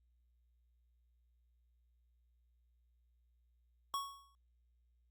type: tone with exponential decay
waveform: square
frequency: 1108.7 Hz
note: C#6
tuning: in tune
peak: -34 dBFS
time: 3.94-4.35 s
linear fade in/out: 0 ms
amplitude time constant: 89 ms
effects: added 60 Hz sine -70 dBFS peak until 5.1 s + Opus 48 kbps